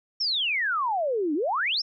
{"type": "exponential two-way sweep", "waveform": "sine", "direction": "down then up", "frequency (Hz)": [5588, 283.3, 5588], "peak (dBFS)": -23, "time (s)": [0.2, 1.82], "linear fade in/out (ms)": 10, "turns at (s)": 1.34, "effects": []}